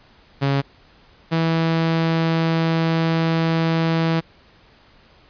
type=tone pair in turn; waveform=sawtooth; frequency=138.59 / 163.67 Hz; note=C#3 / E3; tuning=0 / -12 cents; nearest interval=minor third; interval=288 cents; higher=second; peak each=-13 dBFS; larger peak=neither; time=0.41-0.62 / 1.31-4.21 s; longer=second; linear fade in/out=20 ms; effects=pink hiss -52 dBFS RMS until 5.29 s + resampled to 11025 Hz